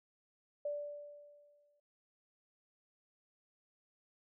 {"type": "tone with exponential decay", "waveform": "sine", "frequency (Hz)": 584, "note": "D5", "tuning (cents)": -10, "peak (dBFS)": -34, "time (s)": [0.65, 1.8], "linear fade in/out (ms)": 5, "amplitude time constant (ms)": 250, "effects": []}